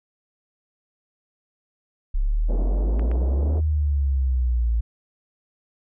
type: exponential two-way sweep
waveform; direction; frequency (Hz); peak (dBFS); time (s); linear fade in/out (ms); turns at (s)
sine; up then down; 33 to 79 to 55.6; -18; 2.14-4.81; 10; 3.59
type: band-pass noise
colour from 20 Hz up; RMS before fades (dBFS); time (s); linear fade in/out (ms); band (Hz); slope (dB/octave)
pink; -34; 2.48-3.61; 20; 170 to 630; 24
type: clicks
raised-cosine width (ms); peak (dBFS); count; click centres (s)
0.5; -23; 2; 2.995 / 3.115
effects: none